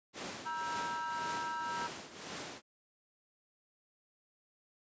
pink noise with tremolo, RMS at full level -40 dBFS, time 0.13-2.62 s, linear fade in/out 50 ms, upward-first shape triangle, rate 1.9 Hz, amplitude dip 75%
triangle chord, E diminished, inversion second, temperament just, 949.3 / 1318.5 / 1582.2 Hz, Bb5 / E6 / G6, +31 / 0 / +16 cents, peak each -36 / -40 / -42 dBFS, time 0.45-1.88 s, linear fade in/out 20 ms
effects high-pass 200 Hz 12 dB/octave + resampled to 16000 Hz

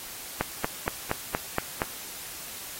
click train, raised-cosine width 0.5 ms, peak -10 dBFS, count 7, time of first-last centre 0.41-1.818 s, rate 4.26 Hz, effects white hiss -40 dBFS RMS until 2.79 s + AAC 48 kbps

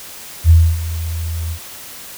sine tone with ADSR envelope, 82.4 Hz, E2, in tune, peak -3 dBFS, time 0.44-1.59 s, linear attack 59 ms, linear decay 270 ms, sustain -16 dB, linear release 75 ms, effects white hiss -34 dBFS RMS until 2.17 s

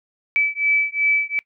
sine beating tone pair, 2303 / 2305.7 Hz, D7 / D7, -34 / -32 cents, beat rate 2.7 Hz, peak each -20 dBFS, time 0.36-1.39 s, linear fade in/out 0 ms, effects noise-tail reverb RT60 0.1 s tail -22 dB re dry

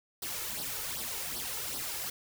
white noise with flanger, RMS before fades -37 dBFS, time 0.22-2.1 s, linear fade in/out 5 ms, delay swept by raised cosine 0.21 to 2.31 ms, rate 2.6 Hz, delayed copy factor +0.7, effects none

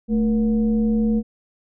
sine tone with frequency modulation, 220 Hz, A3, in tune, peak -16 dBFS, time 0.08-1.23 s, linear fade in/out 50 ms, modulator 256 Hz, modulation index 0.52, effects none

